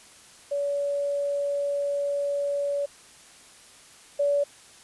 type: tone pair in turn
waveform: sine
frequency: 569 / 572 Hz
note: C#5 / D5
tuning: +45 / -46 cents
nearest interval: unison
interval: 9 cents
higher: second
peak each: -24 / -20 dBFS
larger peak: second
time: 0.51-2.86 / 4.19-4.44 s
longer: first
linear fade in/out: 10 ms
effects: white hiss -51 dBFS RMS until 4.83 s + resampled to 24000 Hz